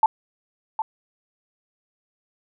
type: tone with echo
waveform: sine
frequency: 880 Hz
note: A5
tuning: in tune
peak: -11 dBFS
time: 0.03-0.06 s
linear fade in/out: 2 ms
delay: 760 ms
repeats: 1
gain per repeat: -10 dB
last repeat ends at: 0.82 s
effects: none